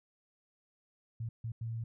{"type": "tone bursts at uneven times", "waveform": "sine", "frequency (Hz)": 114.2, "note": "A#2", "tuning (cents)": -35, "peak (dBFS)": -35, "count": 3, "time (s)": [[1.2, 1.29], [1.44, 1.52], [1.61, 1.84]], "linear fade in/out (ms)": 5, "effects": []}